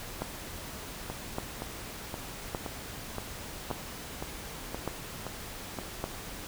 two click trains, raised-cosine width 1 ms, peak -21 / -17 dBFS, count 10 / 6, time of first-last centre 1.1-5.787 / 0.22-6.041 s, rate 1.92 / 0.859 Hz, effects pink hiss -42 dBFS RMS until 6.47 s

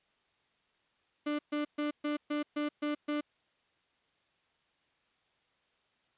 35% pulse tone bursts, 296.1 Hz, D4, 14 cents sharp, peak -29 dBFS, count 8, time 1.26-3.21 s, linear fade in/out 10 ms, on 130 ms, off 130 ms, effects white hiss -73 dBFS RMS until 6.17 s + resampled to 8000 Hz

